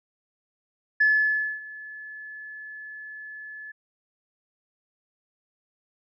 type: tone with ADSR envelope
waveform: sine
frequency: 1722 Hz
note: A6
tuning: 38 cents flat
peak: -15 dBFS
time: 1-3.72 s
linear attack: 10 ms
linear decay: 590 ms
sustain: -22 dB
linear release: 10 ms
effects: tanh soft clip ceiling -11 dBFS